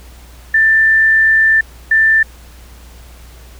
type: tone bursts at uneven times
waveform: sine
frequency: 1776 Hz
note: A6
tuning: 16 cents sharp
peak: -7 dBFS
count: 2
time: 0.54-1.61 / 1.91-2.23 s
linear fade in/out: 5 ms
effects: added 60 Hz sine -36 dBFS peak until 3.59 s + pink hiss -43 dBFS RMS until 3.59 s